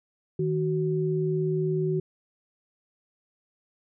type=tone pair together; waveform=sine; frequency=157.08 / 373.6 Hz; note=D#3 / F#4; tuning=+17 / +17 cents; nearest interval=octave + minor third; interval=1500 cents; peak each=-26 dBFS; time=0.39-2 s; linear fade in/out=5 ms; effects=none